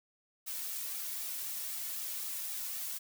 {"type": "noise with flanger", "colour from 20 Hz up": "blue", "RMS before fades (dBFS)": -39, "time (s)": [0.46, 2.99], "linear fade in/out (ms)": 20, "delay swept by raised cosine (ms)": [1.9, 2.53], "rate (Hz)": 3.9, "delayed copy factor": -0.5, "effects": []}